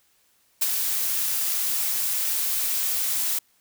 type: noise with ADSR envelope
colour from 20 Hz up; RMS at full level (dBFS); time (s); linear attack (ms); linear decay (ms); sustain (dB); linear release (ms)
blue; -20; 0.61-3.39; 13; 32; -5; 6
effects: white hiss -64 dBFS RMS until 3.6 s